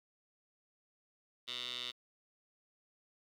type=tone with band-pass filter; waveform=15% pulse; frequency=123.47 Hz; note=B2; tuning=in tune; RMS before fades=-42 dBFS; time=1.47-1.92 s; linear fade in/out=20 ms; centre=3500 Hz; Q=6.4; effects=11-bit